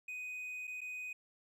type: tone with dropouts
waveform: triangle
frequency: 2497 Hz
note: D#7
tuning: 6 cents sharp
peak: -39 dBFS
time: 0.08-1.13 s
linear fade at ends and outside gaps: 5 ms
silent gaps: 0.672-0.676 / 0.808-0.814 s
effects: none